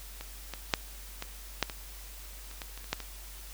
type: clicks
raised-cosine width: 0.2 ms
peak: -23 / -20 / -6 / -18 / -8 / -20 / -29 / -20 / -27 / -30 / -11 / -22 dBFS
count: 12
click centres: 0.21 / 0.537 / 0.738 / 1.224 / 1.627 / 1.698 / 2.513 / 2.618 / 2.776 / 2.843 / 2.93 / 3.003 s
effects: added 48 Hz sine -45 dBFS peak until 3.53 s + white hiss -49 dBFS RMS until 3.53 s